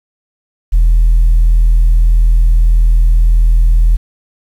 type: tone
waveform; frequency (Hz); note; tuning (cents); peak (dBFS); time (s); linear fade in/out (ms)
sine; 40.83; E1; -16; -3; 0.72-3.97; 20
effects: tanh soft clip ceiling -3 dBFS + 7-bit